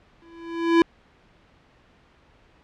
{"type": "tone with exponential growth", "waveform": "square", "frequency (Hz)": 334.5, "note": "E4", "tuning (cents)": 25, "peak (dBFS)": -12, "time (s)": [0.22, 0.82], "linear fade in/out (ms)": 2, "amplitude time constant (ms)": 130, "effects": ["pink hiss -57 dBFS RMS until 2.63 s", "low-pass 3000 Hz 12 dB/octave"]}